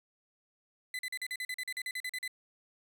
35% pulse tone bursts, 2014 Hz, B6, 33 cents sharp, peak -33 dBFS, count 15, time 0.94-2.278 s, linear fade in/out 2 ms, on 50 ms, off 42 ms, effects none

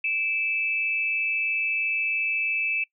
sine tone pair together, 2337 / 2623 Hz, D7 / E7, -9 / -9 cents, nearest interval major second, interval 200 cents, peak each -29 / -24 dBFS, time 0.04-2.84 s, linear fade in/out 5 ms, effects noise-tail reverb RT60 0.1 s tail -23 dB re dry

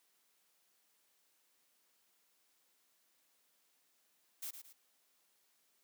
blue noise with echo, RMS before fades -43 dBFS, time 4.42-4.51 s, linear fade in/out 10 ms, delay 110 ms, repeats 2, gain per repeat -8 dB, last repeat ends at 4.73 s, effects white hiss -75 dBFS RMS until 5.83 s + high-pass 200 Hz 12 dB/octave

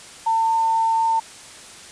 sine tone, 901 Hz, A5, 41 cents sharp, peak -16 dBFS, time 0.26-1.2 s, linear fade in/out 10 ms, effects white hiss -41 dBFS RMS until 1.91 s + resampled to 22050 Hz

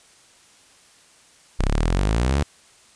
sawtooth exponential sweep, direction up, 30.87 to 75.8 Hz, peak -14 dBFS, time 1.59-2.43 s, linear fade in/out 0 ms, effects white hiss -53 dBFS RMS until 2.95 s + resampled to 22050 Hz

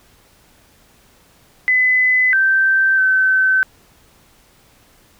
sine tone with pitch steps, 2013 / 1558 / 1532 Hz, B6 / G6 / G6, +33 / -11 / -40 cents, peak -11 dBFS, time 1.68-3.63 s, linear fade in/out 0 ms, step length 650 ms, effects pink hiss -52 dBFS RMS until 5.19 s

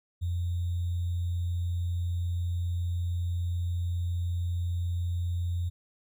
sine tone with sample-and-hold, 87.31 Hz, F2, in tune, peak -27 dBFS, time 0.21-5.7 s, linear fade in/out 20 ms, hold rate 3675 Hz, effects none

